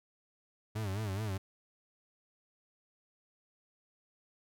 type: tone with vibrato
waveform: 40% pulse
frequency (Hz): 102.2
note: G#2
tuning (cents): -27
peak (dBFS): -33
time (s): 0.75-1.38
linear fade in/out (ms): 10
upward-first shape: sine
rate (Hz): 4.7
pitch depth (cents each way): 140
effects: none